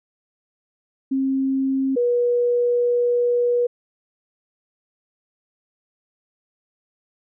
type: tone pair in turn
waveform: sine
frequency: 267.7 / 483.8 Hz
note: C4 / B4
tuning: +40 / -36 cents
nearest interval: minor seventh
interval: 1024 cents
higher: second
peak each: -18 / -16 dBFS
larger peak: second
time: 1.11-1.96 / 1.96-3.67 s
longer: second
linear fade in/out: 10 ms
effects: none